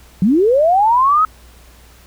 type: linear sweep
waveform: sine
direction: up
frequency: 169.3 to 1298 Hz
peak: -9 dBFS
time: 0.22-1.25 s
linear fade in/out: 2 ms
effects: added 60 Hz sine -43 dBFS peak until 2.06 s + pink hiss -47 dBFS RMS until 2.06 s